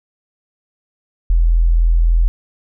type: tone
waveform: sine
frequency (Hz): 41.77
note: E1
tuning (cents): +24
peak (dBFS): -9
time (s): 1.3-2.28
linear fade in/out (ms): 0
effects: none